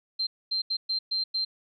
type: tone bursts at uneven times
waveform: sine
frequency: 4147 Hz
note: C8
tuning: 16 cents flat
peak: -25 dBFS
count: 6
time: 0.19-0.27 / 0.51-0.62 / 0.7-0.77 / 0.89-0.99 / 1.11-1.24 / 1.34-1.45 s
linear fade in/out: 10 ms
effects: none